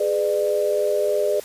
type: chord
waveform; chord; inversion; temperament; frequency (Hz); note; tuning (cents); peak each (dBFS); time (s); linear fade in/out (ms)
sine; G# diminished; none; just; 415.3 / 498.4 / 598; G#4 / B4 / D5; 0 / +16 / +31; -22 / -26 / -21; 0-1.4; 5
effects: white hiss -41 dBFS RMS until 1.44 s + resampled to 32000 Hz